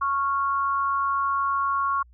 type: tone pair together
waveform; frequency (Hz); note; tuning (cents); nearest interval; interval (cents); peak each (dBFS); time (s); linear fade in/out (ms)
sine; 1103 / 1389.7; C#6 / F6; -9 / -9; major third; 400; -22 / -29; 0.01-2.03; 10
effects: added 60 Hz sine -50 dBFS peak until 2.13 s